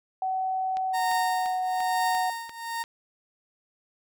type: tone with pitch glide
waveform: sine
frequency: 755 to 740.3 Hz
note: F#5 to F#5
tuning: +35 to +1 cents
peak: -25 dBFS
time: 0.22-2.3 s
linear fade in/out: 2 ms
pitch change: -34 cents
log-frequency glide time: 0.91-1.04 s
type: click train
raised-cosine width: 0.2 ms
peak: -23 dBFS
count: 7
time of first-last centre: 0.77-2.839 s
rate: 2.9 Hz
type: tone with tremolo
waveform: 30% pulse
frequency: 923 Hz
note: A#5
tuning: 17 cents flat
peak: -22 dBFS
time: 0.93-2.84 s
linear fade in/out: 20 ms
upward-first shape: triangle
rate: 1.1 Hz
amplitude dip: 90%
effects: none